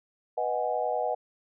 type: chord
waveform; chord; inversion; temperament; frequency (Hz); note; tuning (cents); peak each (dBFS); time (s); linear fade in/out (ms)
sine; G# minor seventh; first; equal; 493.9 / 622.3 / 740 / 830.6; B4 / D#5 / F#5 / G#5; 0 / 0 / 0 / 0; -32 / -31 / -30 / -34; 0.37-1.15; 10
effects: none